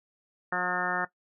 harmonic tone, 180 Hz, F#3, 47 cents flat, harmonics 1 / 2 / 3 / 4 / 5 / 6 / 7 / 8 / 9 / 10, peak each -39 / -39 / -39 / -35 / -36 / -39 / -35 / -33 / -37 / -34 dBFS, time 0.52-1.05 s, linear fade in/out 5 ms, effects noise-tail reverb RT60 0.1 s tail -17 dB re dry

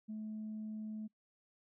sine tone, 215.9 Hz, A3, 33 cents flat, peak -39 dBFS, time 0.08-1.08 s, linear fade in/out 20 ms, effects noise-tail reverb RT60 0.1 s tail -25 dB re dry + tanh soft clip ceiling -37 dBFS

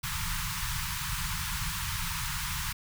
pink band-stop noise, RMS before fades -33 dBFS, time 0.03-2.73 s, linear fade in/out 10 ms, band 180 to 890 Hz, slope 96 dB/octave, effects none

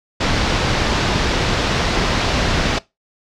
pink low-pass noise, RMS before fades -18 dBFS, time 0.2-2.79 s, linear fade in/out 10 ms, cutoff 5400 Hz, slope 24 dB/octave, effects noise-tail reverb RT60 0.2 s tail -20 dB re dry

